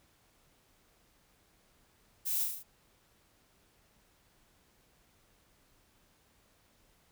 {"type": "noise with echo", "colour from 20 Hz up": "violet", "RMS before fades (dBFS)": -34, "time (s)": [2.25, 2.45], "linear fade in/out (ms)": 20, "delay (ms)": 37, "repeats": 5, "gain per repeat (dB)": -3, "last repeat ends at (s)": 2.635, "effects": ["pink hiss -68 dBFS RMS until 7.11 s"]}